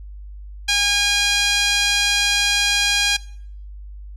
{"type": "tone with band-pass filter", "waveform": "5% pulse", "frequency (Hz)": 814, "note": "G#5", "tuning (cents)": -35, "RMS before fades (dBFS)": -18, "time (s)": [0.68, 3.17], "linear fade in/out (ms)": 10, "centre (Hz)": 2700, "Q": 0.98, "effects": ["noise-tail reverb RT60 0.6 s tail -21 dB re dry", "added 50 Hz sine -33 dBFS peak until 4.16 s"]}